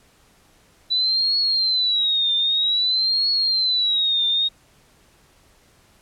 sine tone with vibrato, 3958 Hz, B7, 3 cents sharp, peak -17 dBFS, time 0.9-4.49 s, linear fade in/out 20 ms, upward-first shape triangle, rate 0.52 Hz, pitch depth 170 cents each way, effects pink hiss -56 dBFS RMS until 6.01 s + low-pass 12000 Hz 12 dB/octave

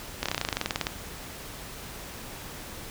slowing click train, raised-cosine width 0.2 ms, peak -9 dBFS, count 17, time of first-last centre 0.23-0.869 s, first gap 27 ms, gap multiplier 1.05, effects pink hiss -41 dBFS RMS until 2.9 s

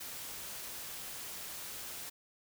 white noise, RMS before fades -44 dBFS, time 0-2.1 s, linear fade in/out 10 ms, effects none

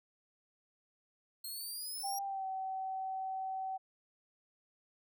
10% pulse exponential sweep, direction up, 4200 to 5700 Hz, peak -34 dBFS, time 1.44-2.19 s, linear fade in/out 5 ms
sine tone with pitch glide, 792 to 762.4 Hz, G5 to G5, +18 to -48 cents, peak -36 dBFS, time 2.03-3.78 s, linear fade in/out 20 ms, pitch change -66 cents, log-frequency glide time 2.24-2.46 s
effects none

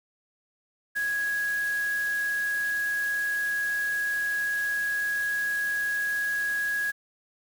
sine tone in noise, 1661.2 Hz, G#6, in tune, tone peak -25 dBFS, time 0.95-6.92 s, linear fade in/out 20 ms, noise white, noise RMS -42 dBFS, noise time 0.95-6.92 s, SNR +14 dB, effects none

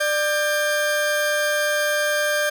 40% pulse tone pair together, 595 / 1588.5 Hz, D5 / G6, +22 / +23 cents, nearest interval octave + perfect fourth, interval 1701 cents, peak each -21 dBFS, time 0-2.5 s, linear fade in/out 10 ms, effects none

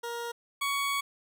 20% pulse tone pair in turn, 471 / 1120.2 Hz, A#4 / C#6, +18 / +18 cents, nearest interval octave + minor third, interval 1500 cents, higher second, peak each -29 / -23 dBFS, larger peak second, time 0.03-0.32 / 0.61-1.01 s, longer second, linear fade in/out 10 ms, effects none

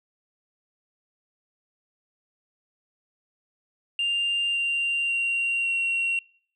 sine tone with pitch steps, 2794 / 2776 / 2759 / 2741 Hz, F7 / F7 / F7 / F7, 0 / -11 / -22 / -33 cents, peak -21 dBFS, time 3.99-6.19 s, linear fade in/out 2 ms, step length 550 ms, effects noise-tail reverb RT60 0.6 s tail -26 dB re dry + tanh soft clip ceiling -20 dBFS

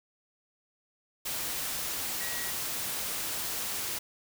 sine tone in noise, 1910 Hz, A#6, 42 cents sharp, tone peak -40 dBFS, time 2.2-2.51 s, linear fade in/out 10 ms, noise white, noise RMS -34 dBFS, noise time 1.25-3.99 s, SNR -9 dB, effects none

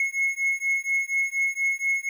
triangle beating tone pair, 2174 / 2178.2 Hz, C#7 / C#7, -34 / -31 cents, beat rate 4.2 Hz, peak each -24 dBFS, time 0-2.09 s, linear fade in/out 2 ms, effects 10-bit

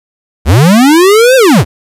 square linear two-way sweep, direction up then down, 58.6 to 538 to 58.6 Hz, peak -3 dBFS, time 0.45-1.65 s, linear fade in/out 50 ms, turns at 1.36 s, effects resampled to 32000 Hz + 7-bit

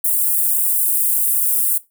white high-pass noise, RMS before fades -17 dBFS, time 0.04-1.78 s, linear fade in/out 5 ms, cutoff 8700 Hz, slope 48 dB/octave, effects noise-tail reverb RT60 0.2 s tail -17 dB re dry

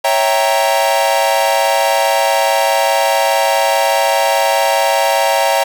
45% pulse chord, C# diminished seventh, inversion none, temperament equal, 554.4 / 659.3 / 784 / 932.3 Hz, C#5 / E5 / G5 / Bb5, 0 / 0 / 0 / 0 cents, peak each -17 dBFS, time 0.04-5.64 s, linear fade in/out 10 ms, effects none

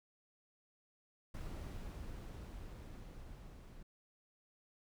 brown noise with level ramp, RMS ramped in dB -44 to -54 dBFS, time 1.34-3.83 s, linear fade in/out 5 ms, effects none

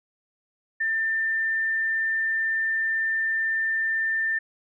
sine tone, 1791 Hz, A6, 30 cents sharp, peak -22 dBFS, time 0.8-4.39 s, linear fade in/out 10 ms, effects none

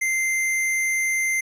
square tone, 2085 Hz, C7, 7 cents flat, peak -21 dBFS, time 0.01-1.41 s, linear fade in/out 10 ms, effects resampled to 32000 Hz

